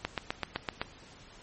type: click train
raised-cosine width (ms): 0.3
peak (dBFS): -14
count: 7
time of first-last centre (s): 0.05-0.815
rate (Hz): 7.84
effects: pink hiss -53 dBFS RMS until 1.42 s + MP3 32 kbps